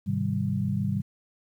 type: chord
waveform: sine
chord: Ab major seventh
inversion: none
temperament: equal with one note detuned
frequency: 103.83 / 130.13 / 155.56 / 196 Hz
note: Ab2 / C3 / Eb3 / G3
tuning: 0 / -9 / 0 / 0 cents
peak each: -30 / -31 / -32 / -28 dBFS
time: 0.06-1.02 s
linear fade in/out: 20 ms
effects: 10-bit